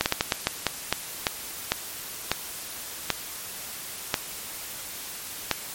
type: slowing click train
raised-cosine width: 0.2 ms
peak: -3 dBFS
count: 14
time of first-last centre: 0.01-5.513 s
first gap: 49 ms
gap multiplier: 1.32
effects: white hiss -37 dBFS RMS until 5.74 s + MP3 64 kbps